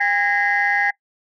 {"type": "tone cluster", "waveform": "sine", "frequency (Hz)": [806, 1645, 1860, 2038], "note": ["G5", "G#6", "A#6", "C7"], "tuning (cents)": [48, -17, -4, -46], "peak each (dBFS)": -21, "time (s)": [0, 0.91], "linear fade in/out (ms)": 10, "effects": ["noise-tail reverb RT60 0.1 s tail -20 dB re dry", "tanh soft clip ceiling -8 dBFS"]}